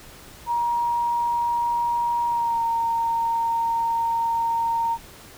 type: tone with pitch glide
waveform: sine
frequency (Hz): 947 to 922.2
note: A#5 to A#5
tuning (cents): +27 to -19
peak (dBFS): -20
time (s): 0.46-4.98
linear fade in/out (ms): 50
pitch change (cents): -46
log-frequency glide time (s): 2.28-2.63
effects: pink hiss -45 dBFS RMS until 5.37 s